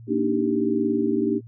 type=chord; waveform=sine; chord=Eb major seventh; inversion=second; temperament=equal with one note detuned; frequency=233.1 / 289.6 / 311.1 / 392 Hz; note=Bb3 / D4 / Eb4 / G4; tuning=0 / -24 / 0 / 0 cents; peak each=-25 dBFS; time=0.07-1.41 s; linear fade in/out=50 ms; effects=noise-tail reverb RT60 0.1 s tail -25 dB re dry + added 115 Hz sine -40 dBFS peak until 1.47 s